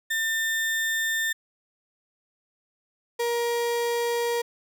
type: tone pair in turn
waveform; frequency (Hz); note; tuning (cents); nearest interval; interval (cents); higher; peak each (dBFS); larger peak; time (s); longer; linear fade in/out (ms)
35% pulse; 1800 / 472.4; A6 / A#4; +39 / +23; octave + major seventh; 2316; first; -22 / -22; neither; 0.1-1.33 / 3.19-4.42; neither; 10
effects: none